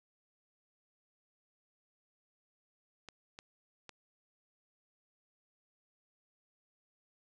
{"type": "clicks", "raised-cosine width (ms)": 0.2, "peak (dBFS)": -30, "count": 3, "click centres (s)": [3.087, 3.389, 3.893], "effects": ["resampled to 24000 Hz", "11-bit"]}